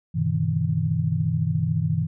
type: chord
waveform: sine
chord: E minor seventh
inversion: first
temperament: equal with one note detuned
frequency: 98 / 123.47 / 146.83 / 160.86 Hz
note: G2 / B2 / D3 / E3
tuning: 0 / 0 / 0 / -42 cents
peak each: -27 / -27 / -29 / -23 dBFS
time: 0.14-2.07 s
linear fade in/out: 20 ms
effects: none